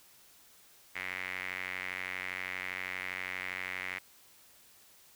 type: tone with band-pass filter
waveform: sawtooth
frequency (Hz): 92.5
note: F#2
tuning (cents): 0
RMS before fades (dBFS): -39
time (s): 0.95-3.99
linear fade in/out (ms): 10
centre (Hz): 2100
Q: 5.7
effects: white hiss -60 dBFS RMS until 5.15 s